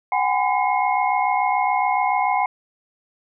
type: tone cluster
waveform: sine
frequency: 747 / 814 / 1013 / 2157 Hz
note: F#5 / G#5 / B5 / C#7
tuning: +16 / -35 / +44 / -48 cents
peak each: -22 / -21 / -23 / -27 dBFS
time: 0.12-2.46 s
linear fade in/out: 2 ms
effects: none